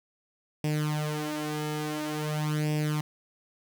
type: tone with flanger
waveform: sawtooth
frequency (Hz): 151.7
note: D#3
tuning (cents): -44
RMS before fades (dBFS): -30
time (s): 0.64-3.01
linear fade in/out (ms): 2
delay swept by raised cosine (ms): 0.37 to 4.27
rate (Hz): 0.48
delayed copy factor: +0.8
effects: 8-bit